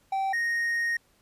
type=tone pair in turn; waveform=triangle; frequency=775 / 1863.1 Hz; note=G5 / A#6; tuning=-20 / -1 cents; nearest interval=octave + minor third; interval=1519 cents; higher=second; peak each=-23 dBFS; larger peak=neither; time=0.12-0.33 / 0.33-0.97 s; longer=second; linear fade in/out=5 ms; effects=pink hiss -65 dBFS RMS until 1.21 s + resampled to 32000 Hz